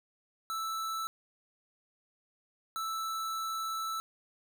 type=tone bursts at uneven times; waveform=square; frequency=1318.5 Hz; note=E6; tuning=in tune; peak=-34 dBFS; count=2; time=0.5-1.07 / 2.76-4 s; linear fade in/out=0 ms; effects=none